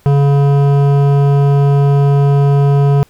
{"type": "tone with hard clipping", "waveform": "sine", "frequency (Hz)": 141.1, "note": "C#3", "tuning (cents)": 31, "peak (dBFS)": -9, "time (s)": [0.06, 3.03], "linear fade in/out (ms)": 0, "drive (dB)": 13, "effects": ["pink hiss -50 dBFS RMS until 3.09 s"]}